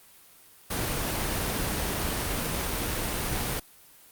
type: noise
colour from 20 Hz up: pink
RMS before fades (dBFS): -29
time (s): 0.7-3.6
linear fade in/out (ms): 10
effects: white hiss -54 dBFS RMS until 4.11 s + Opus 32 kbps